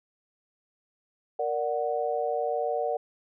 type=chord; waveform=sine; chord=Bb augmented; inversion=none; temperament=equal; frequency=466.2 / 587.3 / 740 Hz; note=Bb4 / D5 / F#5; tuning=0 / 0 / 0 cents; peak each=-30 dBFS; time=1.39-2.97 s; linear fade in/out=5 ms; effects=none